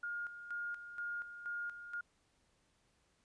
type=tone with tremolo; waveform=sine; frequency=1420 Hz; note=F6; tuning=28 cents sharp; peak=-38 dBFS; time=0.03-2.01 s; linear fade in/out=5 ms; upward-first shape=square; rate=2.1 Hz; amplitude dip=65%; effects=pink hiss -75 dBFS RMS until 3.24 s + resampled to 22050 Hz